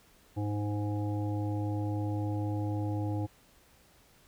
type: harmonic tone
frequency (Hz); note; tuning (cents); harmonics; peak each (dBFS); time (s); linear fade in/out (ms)
103.83; G#2; 0; 1 / 3 / 5 / 7 / 8; -31 / -35 / -43 / -47 / -44; 0.36-3.27; 20
effects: pink hiss -62 dBFS RMS until 4.27 s